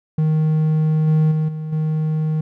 triangle tone with level steps, 156 Hz, D#3, 5 cents sharp, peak -12 / -10 / -14 / -22 / -15 dBFS, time 0.18-2.41 s, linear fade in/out 5 ms, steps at 1.07 / 1.31 / 1.48 / 1.72 s, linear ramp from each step 10 ms, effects none

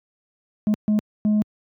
sine tone bursts at uneven times, 211.5 Hz, G#3, 32 cents sharp, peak -13 dBFS, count 3, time 0.67-0.74 / 0.88-0.99 / 1.25-1.42 s, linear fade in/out 0 ms, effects tanh soft clip ceiling -15 dBFS + high-pass 100 Hz 12 dB/octave

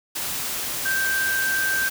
sine tone in noise, 1568 Hz, G6, in tune, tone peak -21 dBFS, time 0.85-1.89 s, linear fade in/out 10 ms, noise white, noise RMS -28 dBFS, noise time 0.15-1.9 s, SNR +4 dB, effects none

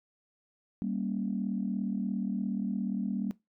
sine chord, G diminished, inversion none, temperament equal with one note detuned, 196 / 233.1 / 276.4 Hz, G3 / Bb3 / Db4, 0 / 0 / -5 cents, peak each -32 / -33 / -38 dBFS, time 0.82-3.31 s, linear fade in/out 0 ms, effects noise-tail reverb RT60 0.2 s tail -20 dB re dry + tanh soft clip ceiling -20 dBFS

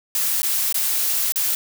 blue noise with dropouts, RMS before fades -21 dBFS, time 0.15-1.55 s, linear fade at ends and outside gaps 2 ms, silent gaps 0.42-0.43 / 0.726-0.743 / 1.322-1.358 s, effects none

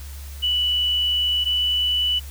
sine tone pair in turn, 2960 / 2970 Hz, F#7 / F#7, 0 / +6 cents, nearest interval unison, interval 6 cents, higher second, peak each -18 dBFS, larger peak neither, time 0.42-1.45 / 1.45-2.2 s, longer first, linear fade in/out 20 ms, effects added 70 Hz sine -33 dBFS peak until 2.3 s + white hiss -44 dBFS RMS until 2.3 s

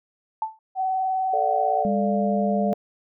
sine tone with exponential decay, 880 Hz, A5, in tune, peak -19 dBFS, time 0.42-0.59 s, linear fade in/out 2 ms, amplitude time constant 36 ms
sine tone with vibrato, 756 Hz, F#5, 37 cents sharp, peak -21 dBFS, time 0.75-1.86 s, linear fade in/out 50 ms, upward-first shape sine, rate 20 Hz, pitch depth 20 cents each way
sine chord, D minor, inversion second, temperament equal, 440 / 587.3 / 698.5 Hz, A4 / D5 / F5, 0 / 0 / 0 cents, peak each -29 / -26 / -26 dBFS, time 1.33-2.74 s, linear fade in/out 5 ms
sine tone, 202 Hz, G#3, 48 cents flat, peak -22 dBFS, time 1.85-2.73 s, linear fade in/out 0 ms
effects none

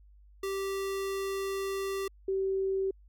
square / sine tone pair in turn, 390 / 385.1 Hz, G4 / G4, -9 / -31 cents, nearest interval unison, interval 22 cents, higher first, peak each -32 / -27 dBFS, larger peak second, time 0.43-2.08 / 2.28-2.91 s, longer first, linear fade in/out 5 ms, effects added 50 Hz sine -54 dBFS peak until 3.08 s

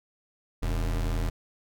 square tone pair together, 41.26 / 92.5 Hz, E1 / F#2, +2 / 0 cents, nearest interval octave + major second, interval 1398 cents, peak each -27 / -34 dBFS, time 0.62-1.3 s, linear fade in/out 10 ms, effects none

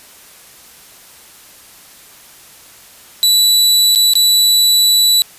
sawtooth tone with dropouts, 3951 Hz, B7, in tune, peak -5 dBFS, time 3.23-5.22 s, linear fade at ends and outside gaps 0 ms, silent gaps 3.95-3.958 / 4.135-4.154 s, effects white hiss -41 dBFS RMS until 5.38 s + resampled to 32000 Hz

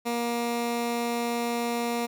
15% pulse tone, 236.5 Hz, A#3, 25 cents sharp, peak -20 dBFS, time 0.05-2.07 s, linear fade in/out 20 ms, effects none

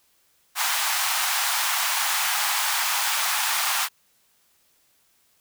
pink high-pass noise, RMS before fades -24 dBFS, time 0.55-3.89 s, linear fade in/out 50 ms, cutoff 780 Hz, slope 48 dB/octave, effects white hiss -64 dBFS RMS until 5.4 s

